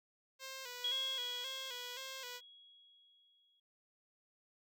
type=tone with vibrato; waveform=5% pulse; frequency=510 Hz; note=C5; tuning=44 cents flat; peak=-34 dBFS; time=0.39-2.41 s; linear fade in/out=50 ms; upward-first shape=square; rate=1.9 Hz; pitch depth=66 cents each way
type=tone with exponential decay; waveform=sine; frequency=3322 Hz; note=G#7; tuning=in tune; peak=-33 dBFS; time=0.84-3.6 s; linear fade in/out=5 ms; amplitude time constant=600 ms
effects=none